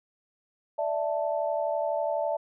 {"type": "chord", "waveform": "sine", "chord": "D suspended second", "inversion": "none", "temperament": "equal", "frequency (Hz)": [587.3, 659.3, 880], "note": ["D5", "E5", "A5"], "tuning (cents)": [0, 0, 0], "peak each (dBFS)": [-29, -29, -33], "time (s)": [0.78, 2.37], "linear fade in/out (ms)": 10, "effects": []}